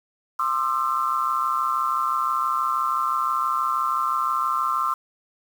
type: tone cluster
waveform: sine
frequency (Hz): 1053 / 1206 / 1332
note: C6 / D6 / E6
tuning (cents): +11 / +46 / +18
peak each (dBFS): -25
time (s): 0.39-4.94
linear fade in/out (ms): 5
effects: 7-bit